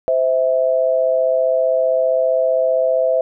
sine tone pair together, 517 / 652.3 Hz, C5 / E5, -21 / -18 cents, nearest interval major third, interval 403 cents, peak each -16 dBFS, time 0.08-3.21 s, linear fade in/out 0 ms, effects none

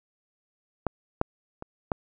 clicks, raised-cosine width 1 ms, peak -11 / -8 / -23 / -11 dBFS, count 4, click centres 0.867 / 1.214 / 1.624 / 1.918 s, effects none

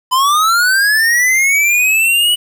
square linear sweep, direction up, 1000 to 2960 Hz, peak -10 dBFS, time 0.11-2.36 s, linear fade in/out 20 ms, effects 7-bit

